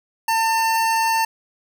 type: tone pair together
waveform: square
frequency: 901 / 1792.1 Hz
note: A5 / A6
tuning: +41 / +31 cents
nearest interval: octave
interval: 1190 cents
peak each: -18 / -27 dBFS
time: 0.28-1.25 s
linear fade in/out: 5 ms
effects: none